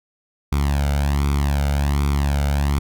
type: tone with flanger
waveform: sawtooth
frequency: 71 Hz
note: C#2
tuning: 42 cents sharp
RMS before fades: -19 dBFS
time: 0.52-2.79 s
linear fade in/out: 5 ms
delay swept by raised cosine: 0.86 to 1.38 ms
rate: 1.3 Hz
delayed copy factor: +0.8
effects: none